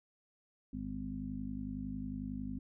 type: harmonic tone with a mistuned harmonic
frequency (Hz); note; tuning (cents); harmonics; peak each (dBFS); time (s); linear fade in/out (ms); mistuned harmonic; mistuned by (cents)
51; G#1; -31; 1 / 2 / 3 / 4 / 5; -46 / -49 / -49 / -43 / -41; 0.73-2.59; 5; 1; +41
effects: none